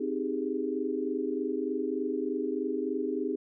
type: chord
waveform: sine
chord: Ab major seventh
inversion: first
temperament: equal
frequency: 261.6 / 311.1 / 392 / 415.3 Hz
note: C4 / Eb4 / G4 / Ab4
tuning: 0 / 0 / 0 / 0 cents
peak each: -34 dBFS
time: 0-3.36 s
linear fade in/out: 10 ms
effects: none